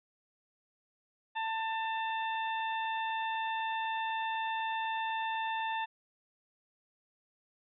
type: harmonic tone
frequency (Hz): 892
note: A5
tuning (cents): +23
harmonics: 1 / 2 / 3 / 4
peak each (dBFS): -33 / -39 / -43 / -45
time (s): 1.35-5.86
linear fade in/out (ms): 20
effects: none